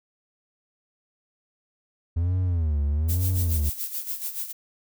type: tone with vibrato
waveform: triangle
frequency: 81.3 Hz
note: E2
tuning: 23 cents flat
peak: -19 dBFS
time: 2.16-3.7 s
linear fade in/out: 10 ms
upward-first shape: sine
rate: 1.1 Hz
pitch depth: 220 cents each way
type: noise with tremolo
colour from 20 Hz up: violet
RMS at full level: -29 dBFS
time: 3.08-4.53 s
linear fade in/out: 20 ms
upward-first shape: sine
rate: 7 Hz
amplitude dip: 70%
effects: none